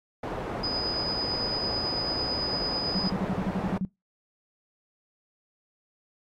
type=low-pass noise; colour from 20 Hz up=white; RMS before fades=-33 dBFS; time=0.23-3.78 s; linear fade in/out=5 ms; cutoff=760 Hz; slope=12 dB/octave
type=tone with tremolo; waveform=sine; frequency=4978 Hz; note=D#8; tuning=in tune; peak=-26 dBFS; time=0.63-3.1 s; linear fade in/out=10 ms; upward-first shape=sine; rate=9 Hz; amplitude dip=25%
type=clicks; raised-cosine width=3 ms; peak=-30 dBFS; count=4; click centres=2.285 / 2.438 / 2.662 / 2.693 s
type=tone bursts; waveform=sine; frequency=187.6 Hz; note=F#3; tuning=24 cents sharp; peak=-24 dBFS; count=11; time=2.95-3.85 s; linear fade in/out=0 ms; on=40 ms; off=46 ms
effects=noise-tail reverb RT60 0.2 s tail -23 dB re dry + MP3 96 kbps